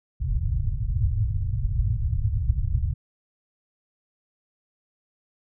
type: low-pass noise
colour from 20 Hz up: white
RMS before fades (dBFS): -24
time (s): 0.2-2.94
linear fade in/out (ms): 10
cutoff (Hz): 120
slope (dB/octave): 48
effects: none